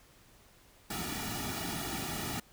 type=noise with comb filter; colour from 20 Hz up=pink; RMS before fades=-37 dBFS; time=0.9-2.4 s; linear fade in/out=5 ms; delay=1.9 ms; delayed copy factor=-0.85; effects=pink hiss -61 dBFS RMS until 2.52 s